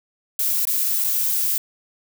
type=noise with dropouts; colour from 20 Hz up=violet; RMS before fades=-21 dBFS; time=0.39-1.58 s; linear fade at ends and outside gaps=2 ms; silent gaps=0.653-0.671 / 1.041-1.044 s; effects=none